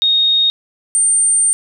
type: tone pair in turn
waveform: sine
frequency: 3721 / 8850 Hz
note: A#7 / C#9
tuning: -4 / -4 cents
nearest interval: octave + minor third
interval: 1500 cents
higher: second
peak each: -10 dBFS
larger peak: neither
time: 0.02-0.5 / 0.95-1.53 s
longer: second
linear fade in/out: 0 ms
effects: none